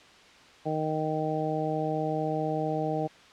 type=harmonic tone; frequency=155.56 Hz; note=D#3; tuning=in tune; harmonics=1 / 2 / 3 / 4 / 5; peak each=-33 / -33 / -33 / -33 / -33 dBFS; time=0.65-3.08 s; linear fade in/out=20 ms; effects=white hiss -53 dBFS RMS until 3.32 s + low-pass 4000 Hz 12 dB/octave